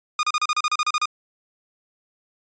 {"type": "tone bursts", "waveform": "sawtooth", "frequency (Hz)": 1226, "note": "D#6", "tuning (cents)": -26, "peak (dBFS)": -15, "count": 12, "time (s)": [0.19, 1.056], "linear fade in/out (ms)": 2, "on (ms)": 41, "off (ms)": 34, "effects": ["resampled to 16000 Hz"]}